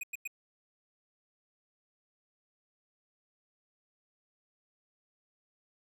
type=tone bursts; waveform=square; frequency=2487 Hz; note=D#7; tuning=1 cent flat; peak=-36 dBFS; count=3; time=0.01-0.276 s; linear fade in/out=5 ms; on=24 ms; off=97 ms; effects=none